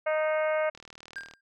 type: harmonic tone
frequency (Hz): 310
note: D#4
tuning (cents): -6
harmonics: 2 / 3 / 4 / 5 / 6 / 7 / 8 / 9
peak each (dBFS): -25 / -38 / -36 / -36 / -43 / -37 / -48 / -50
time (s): 0.06-0.7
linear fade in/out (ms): 10
type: click train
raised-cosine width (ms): 0.2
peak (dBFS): -29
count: 24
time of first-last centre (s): 0.75-1.337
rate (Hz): 39.2
type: tone with exponential decay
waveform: triangle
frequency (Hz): 1600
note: G6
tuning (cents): +35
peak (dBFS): -30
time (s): 1.16-1.41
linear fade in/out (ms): 5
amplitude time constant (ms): 54
effects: none